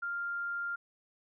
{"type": "tone", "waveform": "sine", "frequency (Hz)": 1396.9, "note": "F6", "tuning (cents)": 0, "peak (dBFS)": -33, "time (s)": [0.02, 0.76], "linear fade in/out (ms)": 10, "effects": []}